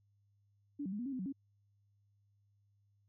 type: tone with pitch steps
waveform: sine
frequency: 287.4 / 189.4 / 206.6 / 242.6 / 275.4 / 255.9 / 186.5 / 274.5 Hz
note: D4 / F#3 / G#3 / B3 / C#4 / C4 / F#3 / C#4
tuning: -37 / +41 / -9 / -31 / -11 / -38 / +14 / -17 cents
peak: -37 dBFS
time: 0.79-1.326 s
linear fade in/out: 10 ms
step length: 67 ms
effects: added 101 Hz sine -70 dBFS peak until 3.08 s